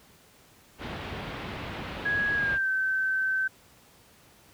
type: low-pass noise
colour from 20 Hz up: pink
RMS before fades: -36 dBFS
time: 0.78-2.59 s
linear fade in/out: 50 ms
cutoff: 3500 Hz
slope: 24 dB/octave
type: tone with pitch glide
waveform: sine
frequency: 1661.2 to 1541 Hz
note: G#6 to G6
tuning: 0 to -30 cents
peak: -24 dBFS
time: 2.05-3.48 s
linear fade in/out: 10 ms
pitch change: -130 cents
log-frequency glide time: 2.34-2.69 s
effects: pink hiss -57 dBFS RMS until 4.53 s + high-pass 60 Hz 12 dB/octave